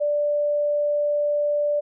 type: tone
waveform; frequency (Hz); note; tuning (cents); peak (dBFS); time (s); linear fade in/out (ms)
sine; 587.3; D5; 0; -19; 0-1.81; 20
effects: none